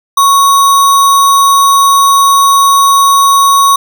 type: tone with sample-and-hold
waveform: sine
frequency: 1108.7 Hz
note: C#6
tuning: in tune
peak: -3 dBFS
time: 0.17-3.76 s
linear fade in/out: 5 ms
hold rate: 4900 Hz
effects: none